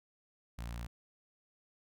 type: tone with notch filter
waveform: sawtooth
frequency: 58.27 Hz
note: A#1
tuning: in tune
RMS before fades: -42 dBFS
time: 0.58-0.87 s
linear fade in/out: 10 ms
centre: 390 Hz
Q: 0.81
effects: none